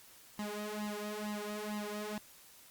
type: tone with flanger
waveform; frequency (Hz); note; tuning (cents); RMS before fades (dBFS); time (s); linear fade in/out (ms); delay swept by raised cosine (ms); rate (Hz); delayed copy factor
sawtooth; 209.6; G#3; +16; -40; 0.39-2.18; 2; 1 to 3.2; 2.2; +0.95
effects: white hiss -58 dBFS RMS until 2.7 s + Opus 48 kbps